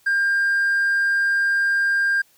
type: tone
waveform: triangle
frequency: 1600 Hz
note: G6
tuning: 35 cents sharp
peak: -14 dBFS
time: 0.06-2.22 s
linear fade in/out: 10 ms
effects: tanh soft clip ceiling -12 dBFS + white hiss -58 dBFS RMS until 2.37 s